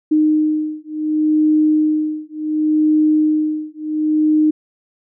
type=beating tone pair; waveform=sine; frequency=307.2 / 307.89 Hz; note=D#4 / D#4; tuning=-22 / -18 cents; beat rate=0.69 Hz; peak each=-16 dBFS; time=0.11-4.51 s; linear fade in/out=10 ms; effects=none